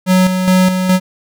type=tone with tremolo; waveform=square; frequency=185 Hz; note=F#3; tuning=in tune; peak=-8 dBFS; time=0.06-1 s; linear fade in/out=50 ms; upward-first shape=square; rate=2.4 Hz; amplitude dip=50%; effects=none